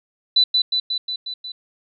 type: tone with echo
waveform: sine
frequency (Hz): 3987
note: B7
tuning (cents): +16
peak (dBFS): -11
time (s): 0.36-0.44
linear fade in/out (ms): 5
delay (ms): 180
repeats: 6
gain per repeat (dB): -3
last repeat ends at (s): 1.52
effects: none